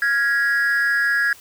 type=tone with amplitude modulation; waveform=triangle; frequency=1658 Hz; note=G#6; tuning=3 cents flat; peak=-10 dBFS; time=0.02-1.33 s; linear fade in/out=2 ms; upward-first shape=sine; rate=255 Hz; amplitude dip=85%; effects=tanh soft clip ceiling -8 dBFS + white hiss -46 dBFS RMS until 1.4 s